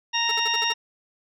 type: harmonic tone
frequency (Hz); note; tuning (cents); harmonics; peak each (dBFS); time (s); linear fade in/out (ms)
930; A#5; -4; 1 / 2 / 3 / 4 / 6; -28 / -29 / -26 / -28 / -28; 0.13-0.74; 20
type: tone bursts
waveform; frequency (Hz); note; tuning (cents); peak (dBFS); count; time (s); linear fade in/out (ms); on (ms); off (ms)
15% pulse; 440; A4; 0; -25; 6; 0.29-0.724; 2; 24; 58
effects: none